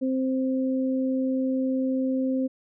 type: tone pair together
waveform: sine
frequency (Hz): 261.6 / 523.2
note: C4 / C5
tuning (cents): 0 / 0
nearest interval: octave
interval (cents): 1200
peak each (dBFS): -23 / -30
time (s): 0.01-2.48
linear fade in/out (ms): 20
effects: none